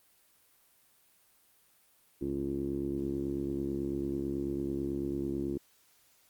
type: tone with low-pass filter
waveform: 10% pulse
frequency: 69.1 Hz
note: C#2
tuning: 5 cents flat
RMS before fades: -34 dBFS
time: 2.21-5.58 s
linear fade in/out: 10 ms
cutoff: 330 Hz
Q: 5.2
effects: white hiss -66 dBFS RMS until 6.29 s + Opus 32 kbps